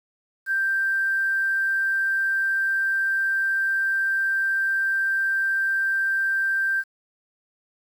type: tone with quantisation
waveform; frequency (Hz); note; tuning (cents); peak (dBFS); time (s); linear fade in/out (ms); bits
sine; 1573; G6; +6; -20; 0.46-6.84; 50; 8
effects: none